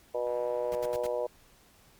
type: harmonic tone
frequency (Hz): 121.9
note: B2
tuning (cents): -22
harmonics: 3 / 4 / 5 / 6 / 7 / 8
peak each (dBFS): -40 / -31 / -32 / -45 / -44 / -43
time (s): 0.14-1.27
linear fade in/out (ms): 10
type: click train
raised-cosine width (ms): 0.5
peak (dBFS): -40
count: 98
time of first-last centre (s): 0.27-0.934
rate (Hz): 146
type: noise bursts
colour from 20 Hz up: pink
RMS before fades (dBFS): -43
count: 4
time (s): 0.72-1.066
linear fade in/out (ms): 0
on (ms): 31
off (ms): 74
effects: pink hiss -60 dBFS RMS until 1.99 s + MP3 96 kbps